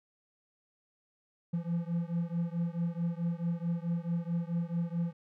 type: beating tone pair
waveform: triangle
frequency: 168.2 / 172.8 Hz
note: E3 / F3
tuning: +35 / -18 cents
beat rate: 4.6 Hz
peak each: -31 / -32 dBFS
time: 1.53-5.13 s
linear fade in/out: 10 ms
effects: none